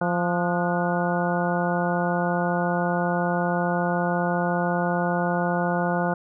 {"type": "harmonic tone with a mistuned harmonic", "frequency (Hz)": 174.61, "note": "F3", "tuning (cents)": 0, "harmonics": [1, 2, 3, 4, 5, 6, 7, 8], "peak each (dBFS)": [-25, -31, -28, -28, -30, -36, -36, -31], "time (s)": [0.01, 6.14], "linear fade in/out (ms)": 5, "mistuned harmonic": 8, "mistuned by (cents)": 68, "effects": []}